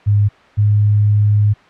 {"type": "tone pair in turn", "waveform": "sine", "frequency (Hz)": [102.9, 104.22], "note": ["G#2", "G#2"], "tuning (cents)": [-16, 7], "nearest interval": "unison", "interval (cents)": 23, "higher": "second", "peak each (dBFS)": -9, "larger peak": "neither", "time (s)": [[0.06, 0.29], [0.57, 1.54]], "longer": "second", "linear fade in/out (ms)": 20, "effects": ["white hiss -45 dBFS RMS until 1.69 s", "low-pass 2000 Hz 12 dB/octave"]}